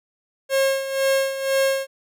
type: tone with tremolo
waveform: 45% pulse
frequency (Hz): 540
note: C#5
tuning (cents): -45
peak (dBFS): -16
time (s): 0.49-1.87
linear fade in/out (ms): 50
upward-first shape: sine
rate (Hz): 2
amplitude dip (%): 70
effects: none